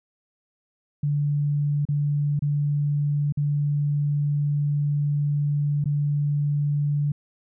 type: tone with dropouts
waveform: sine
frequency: 145.6 Hz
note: D3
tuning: 15 cents flat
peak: -20 dBFS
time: 1.03-7.12 s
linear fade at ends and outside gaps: 5 ms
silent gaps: 1.853-1.887 / 2.393-2.421 / 3.324-3.372 / 5.842-5.856 s
effects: none